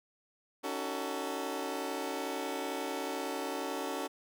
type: chord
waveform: 20% pulse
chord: D# half-diminished seventh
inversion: third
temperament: just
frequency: 280 / 311.1 / 373.4 / 448 Hz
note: C#4 / D#4 / F#4 / A4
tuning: +18 / 0 / +16 / +31 cents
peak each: -34 / -38 / -35 / -35 dBFS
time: 0.63-4.08 s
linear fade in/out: 20 ms
effects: none